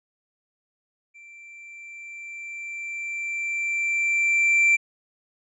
triangle tone with level ramp, 2349 Hz, D7, in tune, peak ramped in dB -43 to -13 dBFS, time 1.14-4.77 s, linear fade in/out 20 ms, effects resampled to 24000 Hz

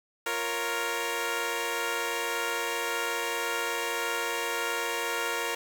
10% pulse chord, Bb minor, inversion second, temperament equal, 349.2 / 466.2 / 554.4 Hz, F4 / Bb4 / Db5, 0 / 0 / 0 cents, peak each -28 / -22 / -27 dBFS, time 0.26-5.55 s, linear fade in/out 5 ms, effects 8-bit

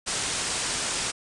white low-pass noise, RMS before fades -29 dBFS, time 0.06-1.12 s, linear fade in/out 20 ms, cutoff 9500 Hz, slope 96 dB/octave, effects none

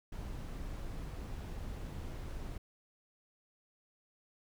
brown noise, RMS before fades -42 dBFS, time 0.12-2.58 s, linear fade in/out 5 ms, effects none

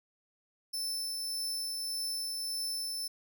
sawtooth tone with tremolo, 5290 Hz, E8, 5 cents sharp, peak -30 dBFS, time 0.73-3.08 s, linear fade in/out 10 ms, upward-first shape triangle, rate 1.7 Hz, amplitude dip 25%, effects none

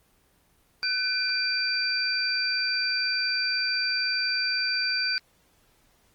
sine tone cluster, 1510 / 2397 / 4669 Hz, F#6 / D7 / D8, +35 / +35 / -11 cents, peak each -29 / -32 / -26 dBFS, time 0.83-5.18 s, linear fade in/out 0 ms, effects pink hiss -64 dBFS RMS until 6.14 s + Opus 24 kbps

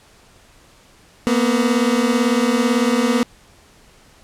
30% pulse beating tone pair, 231.7 / 249.7 Hz, A#3 / B3, -10 / +19 cents, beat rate 18 Hz, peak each -15 dBFS, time 1.27-3.23 s, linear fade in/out 0 ms, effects pink hiss -50 dBFS RMS until 4.23 s + low-pass 10000 Hz 12 dB/octave

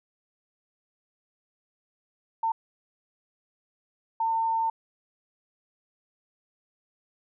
sine tone bursts at uneven times, 903 Hz, A5, 45 cents sharp, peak -23 dBFS, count 2, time 2.43-2.52 / 4.2-4.7 s, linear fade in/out 5 ms, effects none

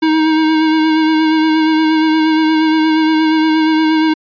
square tone with vibrato, 315.1 Hz, D#4, 22 cents sharp, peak -10 dBFS, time 0.02-4.14 s, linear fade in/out 10 ms, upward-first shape sine, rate 8.5 Hz, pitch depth 23 cents each way, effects resampled to 11025 Hz

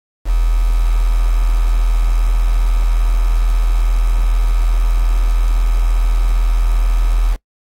sine tone with quantisation, 41.2 Hz, E1, in tune, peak -10 dBFS, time 0.25-7.37 s, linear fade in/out 50 ms, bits 5, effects noise-tail reverb RT60 0.1 s tail -22 dB re dry + AAC 48 kbps

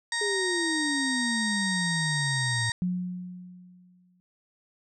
harmonic tone, 932.3 Hz, A#5, in tune, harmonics 1 / 2 / 4 / 5 / 6 / 7 / 8 / 9, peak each -38 / -29 / -34 / -37 / -41 / -45 / -44 / -36 dBFS, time 0.12-2.72 s, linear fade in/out 2 ms
sine exponential sweep, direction down, 419.6 to 110.8 Hz, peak -28 dBFS, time 0.21-2.7 s, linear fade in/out 5 ms
sine tone with exponential decay, 180.4 Hz, F#3, 44 cents flat, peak -23 dBFS, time 2.82-4.2 s, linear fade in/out 0 ms, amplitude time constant 300 ms
effects none

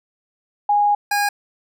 sine / 25% pulse tone pair in turn, 824 / 818.3 Hz, G#5 / G#5, -14 / -26 cents, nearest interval unison, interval 12 cents, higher first, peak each -13 dBFS, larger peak neither, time 0.69-0.95 / 1.11-1.29 s, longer first, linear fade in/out 5 ms, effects none

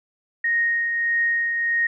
sine tone with tremolo, 1864.7 Hz, A#6, in tune, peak -17 dBFS, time 0.44-1.87 s, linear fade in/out 5 ms, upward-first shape triangle, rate 1.6 Hz, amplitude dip 40%, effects none

